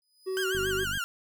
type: tone with exponential growth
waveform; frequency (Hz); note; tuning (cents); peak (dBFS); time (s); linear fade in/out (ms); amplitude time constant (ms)
sawtooth; 4984; D#8; +2; -34; 0.02-0.44; 1; 91
type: tone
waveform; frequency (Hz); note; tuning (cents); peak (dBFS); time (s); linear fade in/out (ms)
triangle; 377.7; F#4; +36; -27; 0.26-0.85; 20
type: tone with vibrato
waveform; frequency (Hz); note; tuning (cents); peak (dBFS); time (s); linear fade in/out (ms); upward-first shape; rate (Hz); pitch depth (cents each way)
30% pulse; 1500; F#6; +23; -27; 0.37-1.04; 0; sine; 7.2; 140
type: click train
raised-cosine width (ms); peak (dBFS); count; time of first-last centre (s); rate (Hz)
5; -28; 22; 0.55-0.974; 49.5
effects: none